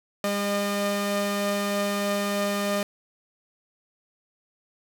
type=tone pair together; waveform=sawtooth; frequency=201.9 / 608.9 Hz; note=G#3 / D#5; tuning=-49 / -38 cents; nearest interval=octave + perfect fifth; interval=1911 cents; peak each=-23 dBFS; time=0.24-2.83 s; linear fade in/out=2 ms; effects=none